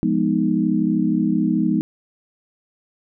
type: chord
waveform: sine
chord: F half-diminished seventh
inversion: none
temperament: equal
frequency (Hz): 174.61 / 207.7 / 246.9 / 311.1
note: F3 / Ab3 / Cb4 / Eb4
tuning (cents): 0 / 0 / 0 / 0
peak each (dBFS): -23 / -21 / -22 / -21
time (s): 0.03-1.81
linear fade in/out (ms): 0
effects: none